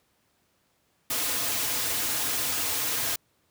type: noise with comb filter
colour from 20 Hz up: white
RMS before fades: -28 dBFS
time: 1.1-3.16 s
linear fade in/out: 5 ms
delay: 5.2 ms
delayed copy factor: -0.75
effects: pink hiss -69 dBFS RMS until 3.5 s + high-pass 80 Hz 12 dB/octave